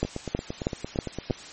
two click trains, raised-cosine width 2 ms, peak -10 / -17 dBFS, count 5 / 12, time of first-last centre 0.03-1.308 / 0.05-1.3 s, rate 3.13 / 8.8 Hz, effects white hiss -43 dBFS RMS until 1.52 s + MP3 32 kbps

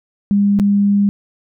sine tone with dropouts, 201.9 Hz, G#3, 49 cents flat, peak -10 dBFS, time 0.31-1.09 s, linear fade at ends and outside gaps 0 ms, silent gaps 0.59-0.598 s, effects none

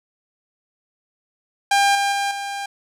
sawtooth tone with level steps, 800 Hz, G5, 35 cents sharp, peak -10 / -14 / -16 / -22 dBFS, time 1.71-2.66 s, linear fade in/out 5 ms, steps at 1.95 / 2.12 / 2.31 s, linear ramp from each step 2 ms, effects low-pass 10000 Hz 12 dB/octave

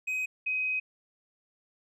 triangle / sine tone pair in turn, 2521 / 2521 Hz, D#7 / D#7, +22 / +22 cents, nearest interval unison, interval 0 cents, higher neither, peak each -27 / -27 dBFS, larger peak neither, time 0.07-0.26 / 0.46-0.8 s, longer second, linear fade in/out 10 ms, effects resampled to 32000 Hz

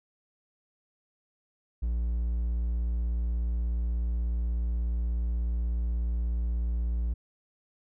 triangle tone, 58.27 Hz, A#1, in tune, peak -24 dBFS, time 1.82-7.14 s, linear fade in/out 10 ms, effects none

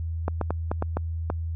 clicks, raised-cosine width 1 ms, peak -12 dBFS, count 7, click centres 0.281 / 0.413 / 0.506 / 0.715 / 0.824 / 0.97 / 1.301 s, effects added 82 Hz sine -27 dBFS peak until 1.55 s

